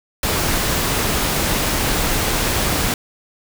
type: noise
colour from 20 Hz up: pink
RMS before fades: -19 dBFS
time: 0.23-2.94 s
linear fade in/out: 2 ms
effects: none